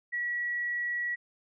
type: tone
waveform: sine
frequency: 1929 Hz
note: B6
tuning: 41 cents flat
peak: -29 dBFS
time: 0.12-1.16 s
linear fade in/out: 20 ms
effects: none